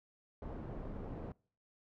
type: low-pass noise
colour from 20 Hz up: pink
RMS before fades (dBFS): -44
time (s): 0.42-1.32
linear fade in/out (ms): 2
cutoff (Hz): 670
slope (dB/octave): 12
effects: noise-tail reverb RT60 0.5 s tail -26 dB re dry